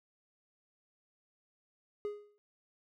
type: tone with exponential decay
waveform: triangle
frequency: 414.4 Hz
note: G#4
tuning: 4 cents flat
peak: -30 dBFS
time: 2.05-2.38 s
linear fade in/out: 0 ms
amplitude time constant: 70 ms
effects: none